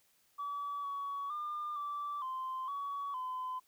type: tone with pitch steps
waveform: sine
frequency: 1145 / 1125 / 1202 / 1164 / 1040 / 1128 / 1020 Hz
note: D6 / C#6 / D6 / D6 / C6 / C#6 / C6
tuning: -44 / +25 / +40 / -16 / -11 / +30 / -44 cents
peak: -35 dBFS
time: 0.38-3.6 s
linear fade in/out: 20 ms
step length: 460 ms
effects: tanh soft clip ceiling -33 dBFS + white hiss -71 dBFS RMS until 3.67 s